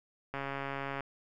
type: click train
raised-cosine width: 0.5 ms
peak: -22 dBFS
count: 93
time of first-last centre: 0.34-1.007 s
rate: 138 Hz
effects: none